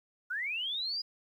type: linear sweep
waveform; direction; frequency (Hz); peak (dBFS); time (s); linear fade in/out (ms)
sine; up; 1396.9 to 4952; -32; 0.3-1.02; 10
effects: 11-bit